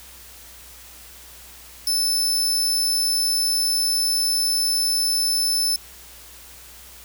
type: tone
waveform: sawtooth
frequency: 5270 Hz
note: E8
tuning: 1 cent flat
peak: -16 dBFS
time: 1.87-5.76 s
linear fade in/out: 2 ms
effects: added 60 Hz sine -50 dBFS peak until 7.04 s + white hiss -44 dBFS RMS until 7.04 s